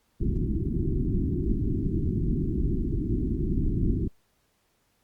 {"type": "low-pass noise", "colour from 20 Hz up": "pink", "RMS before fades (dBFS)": -26, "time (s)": [0.2, 4.08], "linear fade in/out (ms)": 10, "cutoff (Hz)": 380, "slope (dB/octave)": 96, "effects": ["pink hiss -70 dBFS RMS until 5.03 s", "Opus 48 kbps"]}